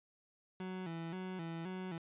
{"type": "tone with vibrato", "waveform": "30% pulse", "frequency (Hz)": 175.3, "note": "F3", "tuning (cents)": 7, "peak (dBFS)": -38, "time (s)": [0.6, 1.98], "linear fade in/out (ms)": 2, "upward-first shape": "square", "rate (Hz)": 1.9, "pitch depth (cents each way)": 100, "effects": ["resampled to 8000 Hz"]}